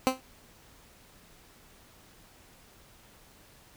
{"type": "tone with exponential decay", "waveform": "15% pulse", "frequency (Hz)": 260, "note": "C4", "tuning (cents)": -11, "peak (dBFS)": -12, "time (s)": [0.07, 0.21], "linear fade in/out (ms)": 0, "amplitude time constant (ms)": 29, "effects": ["pink hiss -57 dBFS RMS until 3.76 s"]}